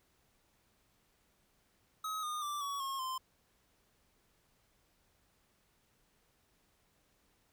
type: tone with pitch steps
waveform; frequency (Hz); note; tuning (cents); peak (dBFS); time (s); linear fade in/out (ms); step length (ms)
square; 1272 / 1221.6 / 1173.2 / 1126.7 / 1082 / 1039.2; D#6 / D#6 / D6 / C#6 / C#6 / C6; +38 / -32 / -2 / +28 / -42 / -12; -37; 2.04-3.18; 5; 190
effects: pink hiss -73 dBFS RMS until 7.52 s